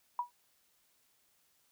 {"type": "tone with exponential decay", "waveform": "sine", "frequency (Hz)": 970, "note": "B5", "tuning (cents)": -31, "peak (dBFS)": -27, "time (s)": [0.19, 0.31], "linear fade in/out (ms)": 2, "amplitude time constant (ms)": 24, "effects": ["white hiss -72 dBFS RMS until 1.71 s"]}